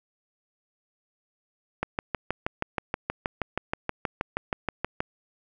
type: click train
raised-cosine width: 0.5 ms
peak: -11 dBFS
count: 21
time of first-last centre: 1.83-5.005 s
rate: 6.3 Hz
effects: none